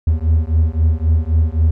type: beating tone pair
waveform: triangle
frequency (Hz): 77.8 / 81.6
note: D#2 / E2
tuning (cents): 0 / -17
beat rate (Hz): 3.8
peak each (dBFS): -13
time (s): 0.07-1.71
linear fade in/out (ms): 5
effects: none